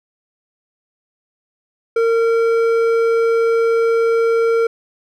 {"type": "tone with hard clipping", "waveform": "sine", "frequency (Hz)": 458.4, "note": "A#4", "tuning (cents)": -29, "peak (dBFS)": -14, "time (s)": [1.96, 4.67], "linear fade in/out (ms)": 5, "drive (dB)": 8, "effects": []}